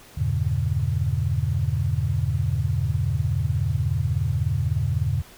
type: chord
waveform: sine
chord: E diminished seventh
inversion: none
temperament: just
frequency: 82.41 / 98.89 / 118.67 / 142.4 Hz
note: E2 / G2 / Bb2 / Db3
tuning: 0 / +16 / +31 / +47 cents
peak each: -26 dBFS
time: 0.17-5.22 s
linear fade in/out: 10 ms
effects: pink hiss -48 dBFS RMS until 5.37 s